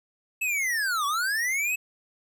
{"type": "linear two-way sweep", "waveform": "square", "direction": "down then up", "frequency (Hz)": [2637, 1108.7, 2613], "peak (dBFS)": -25, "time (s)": [0.41, 1.76], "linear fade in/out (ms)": 10, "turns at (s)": 1.06, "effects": []}